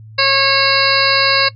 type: harmonic tone with a mistuned harmonic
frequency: 546 Hz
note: C#5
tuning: 26 cents flat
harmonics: 1 / 2 / 3 / 4 / 5 / 7 / 8 / 9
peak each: -19 / -19 / -19 / -19 / -19 / -19 / -19 / -19 dBFS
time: 0.18-1.49 s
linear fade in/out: 10 ms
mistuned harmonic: 7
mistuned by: +63 cents
effects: noise-tail reverb RT60 0.1 s tail -19 dB re dry + added 109 Hz sine -34 dBFS peak until 1.55 s